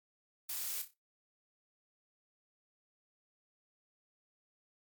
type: noise with echo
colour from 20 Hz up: blue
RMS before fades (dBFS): -39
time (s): 0.49-0.82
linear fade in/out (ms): 5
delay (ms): 30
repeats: 4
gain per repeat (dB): -9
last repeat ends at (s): 0.94
effects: noise-tail reverb RT60 0.2 s tail -18 dB re dry + MP3 96 kbps